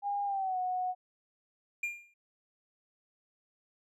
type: tone with pitch glide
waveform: sine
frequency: 810 to 734.2 Hz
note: G#5 to F#5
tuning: -43 to -14 cents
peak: -30 dBFS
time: 0.02-0.95 s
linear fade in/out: 50 ms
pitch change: -171 cents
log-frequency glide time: 0.25-0.58 s
type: tone with exponential decay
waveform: triangle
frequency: 2400 Hz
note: D7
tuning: 37 cents sharp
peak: -27 dBFS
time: 1.83-2.14 s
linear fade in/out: 5 ms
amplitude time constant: 66 ms
effects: none